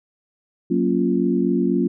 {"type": "chord", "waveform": "sine", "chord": "Gb major seventh", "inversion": "none", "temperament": "equal", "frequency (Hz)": [185, 233.1, 277.2, 349.2], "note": ["Gb3", "Bb3", "Db4", "F4"], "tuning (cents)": [0, 0, 0, 0], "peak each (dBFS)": -22, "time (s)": [0.7, 1.88], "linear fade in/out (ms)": 10, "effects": []}